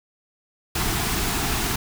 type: band-stop noise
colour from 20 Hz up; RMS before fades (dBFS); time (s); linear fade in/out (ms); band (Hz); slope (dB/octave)
pink; -24; 0.75-1.76; 5; 450 to 650; 96
effects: none